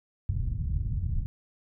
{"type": "low-pass noise", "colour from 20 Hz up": "white", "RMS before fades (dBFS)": -29, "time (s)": [0.29, 1.26], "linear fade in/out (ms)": 0, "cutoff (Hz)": 120, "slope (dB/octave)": 24, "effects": []}